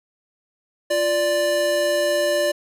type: tone pair together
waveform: square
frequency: 347.6 / 587.3 Hz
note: F4 / D5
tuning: -8 / 0 cents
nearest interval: major sixth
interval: 908 cents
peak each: -28 / -19 dBFS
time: 0.9-2.52 s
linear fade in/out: 10 ms
effects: resampled to 32000 Hz